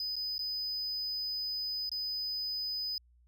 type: tone with dropouts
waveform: triangle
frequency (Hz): 5000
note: D#8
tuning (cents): +8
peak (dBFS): -32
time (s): 0-2.98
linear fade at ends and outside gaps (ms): 2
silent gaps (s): 0.157-0.164 / 0.381-0.391 / 1.894-1.916
effects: added 60 Hz sine -61 dBFS peak until 3.27 s